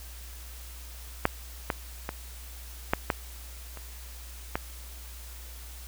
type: clicks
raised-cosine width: 0.5 ms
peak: -6 / -11 / -16 / -7 / -9 / -27 / -12 dBFS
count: 7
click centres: 1.254 / 1.702 / 2.091 / 2.935 / 3.102 / 3.773 / 4.555 s
effects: added 60 Hz sine -42 dBFS peak until 5.87 s + white hiss -48 dBFS RMS until 5.87 s